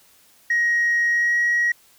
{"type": "tone with pitch glide", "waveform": "sine", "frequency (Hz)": [1886, 1902.4], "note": ["A#6", "A#6"], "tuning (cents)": [20, 35], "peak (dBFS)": -15, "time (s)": [0.5, 1.72], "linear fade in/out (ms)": 5, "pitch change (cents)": 15, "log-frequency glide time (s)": [1.08, 1.38], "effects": ["tanh soft clip ceiling -14 dBFS", "white hiss -55 dBFS RMS until 1.98 s"]}